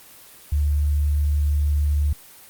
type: tone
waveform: sine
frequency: 73.4 Hz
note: D2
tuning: in tune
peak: -17 dBFS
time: 0.52-2.13 s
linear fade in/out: 5 ms
effects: white hiss -46 dBFS RMS until 2.49 s + Opus 24 kbps